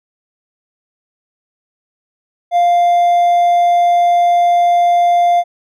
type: tone with hard clipping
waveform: triangle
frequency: 698.5 Hz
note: F5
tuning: in tune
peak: -9 dBFS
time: 2.51-5.44 s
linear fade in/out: 50 ms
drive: 5 dB
effects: none